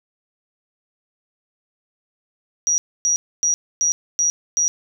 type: tone bursts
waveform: sine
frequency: 5770 Hz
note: F#8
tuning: 44 cents flat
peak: -15 dBFS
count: 6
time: 2.67-4.68 s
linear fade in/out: 0 ms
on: 110 ms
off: 270 ms
effects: none